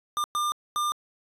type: tone bursts at uneven times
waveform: square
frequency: 1200 Hz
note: D6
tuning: 37 cents sharp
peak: -25 dBFS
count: 3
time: 0.17-0.24 / 0.35-0.52 / 0.76-0.92 s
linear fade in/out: 0 ms
effects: resampled to 32000 Hz